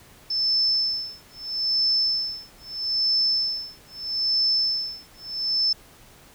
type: tone with tremolo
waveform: sine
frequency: 5274 Hz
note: E8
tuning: in tune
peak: -18 dBFS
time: 0.3-5.73 s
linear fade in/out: 5 ms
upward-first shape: sine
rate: 0.78 Hz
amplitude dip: 100%
effects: pink hiss -51 dBFS RMS until 6.34 s